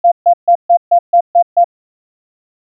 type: tone bursts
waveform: sine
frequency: 693 Hz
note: F5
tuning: 14 cents flat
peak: -4 dBFS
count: 8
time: 0.04-1.644 s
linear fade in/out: 10 ms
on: 78 ms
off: 140 ms
effects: none